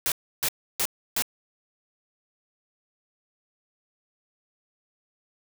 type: noise bursts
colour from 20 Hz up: white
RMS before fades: -25 dBFS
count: 4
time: 0.06-1.222 s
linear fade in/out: 0 ms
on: 58 ms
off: 310 ms
effects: none